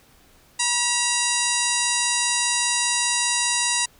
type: harmonic tone with a mistuned harmonic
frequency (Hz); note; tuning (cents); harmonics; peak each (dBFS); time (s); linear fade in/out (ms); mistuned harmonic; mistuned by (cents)
965; B5; -40; 1 / 2 / 3 / 4 / 5 / 6 / 7 / 8 / 9 / 10; -29 / -29 / -29 / -29 / -29 / -29 / -29 / -29 / -29 / -29; 0.59-3.86; 10; 3; -72
effects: pink hiss -55 dBFS RMS until 3.99 s